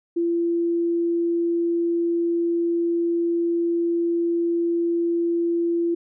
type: tone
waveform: sine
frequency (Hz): 340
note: F4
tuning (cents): -46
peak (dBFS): -19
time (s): 0.16-5.95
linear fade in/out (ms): 10
effects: none